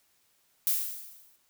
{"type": "noise with exponential decay", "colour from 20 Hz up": "violet", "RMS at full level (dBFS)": -24, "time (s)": [0.67, 1.36], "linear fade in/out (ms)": 1, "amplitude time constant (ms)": 150, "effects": ["white hiss -69 dBFS RMS until 1.49 s"]}